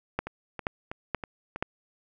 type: two click trains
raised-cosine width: 0.5 ms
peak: -20 / -12 dBFS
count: 5 / 4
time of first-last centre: 0.27-1.56 / 0.19-1.625 s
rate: 3.1 / 2.09 Hz
effects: none

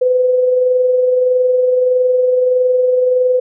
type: tone with amplitude modulation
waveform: sine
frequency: 504 Hz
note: B4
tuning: 35 cents sharp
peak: -8 dBFS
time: 0.01-3.4 s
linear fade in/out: 10 ms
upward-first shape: sine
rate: 21.6 Hz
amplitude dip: 35%
effects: none

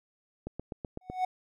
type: click train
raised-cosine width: 2 ms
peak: -23 dBFS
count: 6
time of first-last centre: 0.47-1.1 s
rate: 7.94 Hz
type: tone with exponential growth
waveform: triangle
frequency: 740 Hz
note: F#5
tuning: in tune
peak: -21 dBFS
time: 1.01-1.25 s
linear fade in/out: 5 ms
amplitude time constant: 51 ms
effects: none

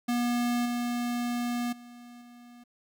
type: tone with level steps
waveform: square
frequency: 241.1 Hz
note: B3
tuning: 41 cents flat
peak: -26 / -29 / -47 / -50 dBFS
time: 0.08-2.64 s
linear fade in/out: 10 ms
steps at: 0.65 / 1.72 / 2.21 s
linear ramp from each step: 10 ms
effects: 11-bit

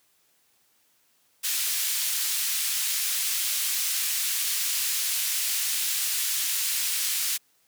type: band-pass noise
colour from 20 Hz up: white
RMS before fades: -27 dBFS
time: 1.43-7.38 s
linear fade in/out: 20 ms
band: 2300 to 16000 Hz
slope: 12 dB/octave
effects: white hiss -66 dBFS RMS until 7.67 s + high-pass 80 Hz 12 dB/octave

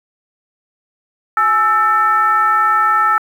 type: tone with frequency modulation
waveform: sine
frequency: 1318.5 Hz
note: E6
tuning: in tune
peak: -10 dBFS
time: 1.37-3.18 s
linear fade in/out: 2 ms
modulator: 473 Hz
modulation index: 0.72
effects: high-pass 400 Hz 12 dB/octave + 7-bit

